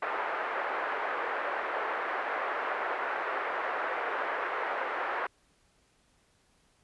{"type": "band-pass noise", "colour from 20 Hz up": "white", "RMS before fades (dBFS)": -33, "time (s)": [0.02, 5.27], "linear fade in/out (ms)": 5, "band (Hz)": [420, 1700], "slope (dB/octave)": 24, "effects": ["pink hiss -68 dBFS RMS until 6.83 s", "resampled to 24000 Hz"]}